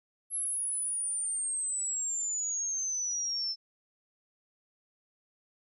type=exponential sweep; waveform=sine; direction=down; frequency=11175 to 5280 Hz; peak=-30 dBFS; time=0.3-3.56 s; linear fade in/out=50 ms; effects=none